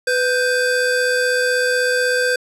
square tone pair together, 498.3 / 1571 Hz, B4 / G6, +15 / +3 cents, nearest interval octave + minor sixth, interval 1988 cents, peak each -19 dBFS, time 0.07-2.36 s, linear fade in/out 5 ms, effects low-pass 11000 Hz 12 dB/octave

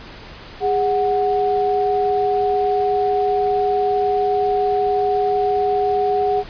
sine tone pair together, 409.4 / 740 Hz, G#4 / F#5, -25 / 0 cents, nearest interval minor seventh, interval 1025 cents, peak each -18 dBFS, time 0.6-6.44 s, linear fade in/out 50 ms, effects pink hiss -38 dBFS RMS until 6.49 s + resampled to 11025 Hz

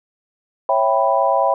sine chord, C# half-diminished seventh, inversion none, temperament equal with one note detuned, 549.6 / 659.3 / 784 / 987.8 Hz, C#5 / E5 / G5 / B5, -15 / 0 / 0 / 0 cents, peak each -19 dBFS, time 0.69-1.54 s, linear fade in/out 2 ms, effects none

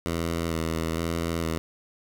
10% pulse tone with vibrato, 82.41 Hz, E2, in tune, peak -18 dBFS, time 0.06-1.58 s, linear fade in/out 0 ms, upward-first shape square, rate 1.1 Hz, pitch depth 23 cents each way, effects none

